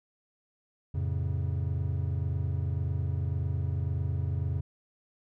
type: chord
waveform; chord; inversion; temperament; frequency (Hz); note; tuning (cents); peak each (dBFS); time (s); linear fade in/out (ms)
triangle; F augmented; none; just; 87.31 / 109.13 / 136.42; F2 / A2 / C#3; 0 / -14 / -27; -28 / -33 / -31; 0.94-4.61; 10
effects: none